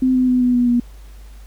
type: tone with pitch steps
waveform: sine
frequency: 258.1 / 254.5 / 251 / 247.6 / 244.2 / 240.8 Hz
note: C4 / C4 / B3 / B3 / B3 / B3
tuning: -23 / -48 / +28 / +5 / -19 / -44 cents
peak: -12 dBFS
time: 0.02-0.8 s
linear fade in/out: 5 ms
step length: 130 ms
effects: added 50 Hz sine -36 dBFS peak until 1.46 s + pink hiss -51 dBFS RMS until 1.46 s